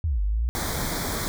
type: linear two-way sweep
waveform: sine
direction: down then up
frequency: 87.31 to 47.83 to 61.4 Hz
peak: -21 dBFS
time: 0.04-0.49 s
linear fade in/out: 0 ms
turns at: 0.21 s
type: band-stop noise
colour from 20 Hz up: pink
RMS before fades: -28 dBFS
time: 0.55-1.28 s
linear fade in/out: 0 ms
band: 2300 to 3300 Hz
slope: 96 dB/octave
effects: none